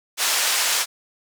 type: band-pass noise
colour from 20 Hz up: white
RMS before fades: -21 dBFS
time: 0.17-0.86 s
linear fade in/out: 50 ms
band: 720 to 8100 Hz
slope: 12 dB/octave
effects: none